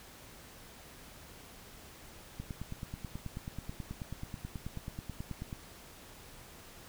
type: click train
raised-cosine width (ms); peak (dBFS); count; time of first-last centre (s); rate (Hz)
5; -27; 30; 2.4-5.528; 9.27
effects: pink hiss -53 dBFS RMS until 6.88 s